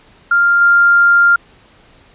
sine tone with level steps, 1396.9 Hz, F6, in tune, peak -8 / -6 dBFS, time 0.31-1.36 s, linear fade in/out 5 ms, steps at 0.61 s, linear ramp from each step 5 ms, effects pink hiss -47 dBFS RMS until 2.14 s + resampled to 8000 Hz

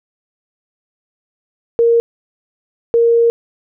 sine tone bursts at uneven times, 465.9 Hz, A#4, 1 cent flat, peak -8 dBFS, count 2, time 1.79-2 / 2.94-3.3 s, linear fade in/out 0 ms, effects none

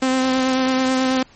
sawtooth tone with vibrato, 260 Hz, C4, 11 cents flat, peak -12 dBFS, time 0.02-1.23 s, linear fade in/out 5 ms, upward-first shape sine, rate 9.2 Hz, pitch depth 16 cents each way, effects pink hiss -50 dBFS RMS until 1.35 s + MP3 32 kbps

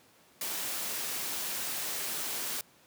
white noise, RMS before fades -35 dBFS, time 0.41-2.61 s, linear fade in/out 2 ms, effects pink hiss -61 dBFS RMS until 2.86 s + high-pass 150 Hz 12 dB/octave

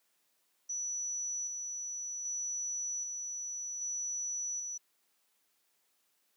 sine tone with tremolo, 5920 Hz, F#8, in tune, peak -34 dBFS, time 0.69-4.78 s, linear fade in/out 10 ms, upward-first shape square, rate 0.64 Hz, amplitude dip 30%, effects white hiss -75 dBFS RMS until 6.36 s + high-pass 200 Hz 12 dB/octave

